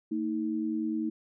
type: tone pair together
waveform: sine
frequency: 226.6 / 316.7 Hz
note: A#3 / D#4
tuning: -49 / +31 cents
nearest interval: tritone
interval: 580 cents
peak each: -32 / -30 dBFS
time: 0.11-1.1 s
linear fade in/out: 10 ms
effects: none